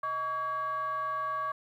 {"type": "tone with frequency modulation", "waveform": "sine", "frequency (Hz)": 1132, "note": "C#6", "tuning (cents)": 36, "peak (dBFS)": -29, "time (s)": [0.03, 1.52], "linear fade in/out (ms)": 5, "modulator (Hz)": 504, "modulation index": 0.55, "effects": ["tanh soft clip ceiling -25 dBFS", "11-bit"]}